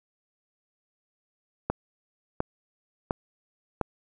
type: click train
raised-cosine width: 1 ms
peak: -11 dBFS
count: 4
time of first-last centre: 1.7-3.813 s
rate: 1.42 Hz
effects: none